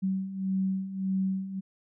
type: beating tone pair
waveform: sine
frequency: 189.5 / 191.2 Hz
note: F#3 / G3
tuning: +42 / -43 cents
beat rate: 1.7 Hz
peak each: -33 / -28 dBFS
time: 0.02-1.61 s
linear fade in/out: 20 ms
effects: none